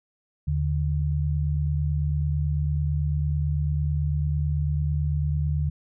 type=tone pair together; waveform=sine; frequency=78.2 / 147.24 Hz; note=D#2 / D3; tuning=+9 / +5 cents; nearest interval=major seventh; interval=1096 cents; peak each=-24 / -25 dBFS; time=0.47-5.7 s; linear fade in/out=10 ms; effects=none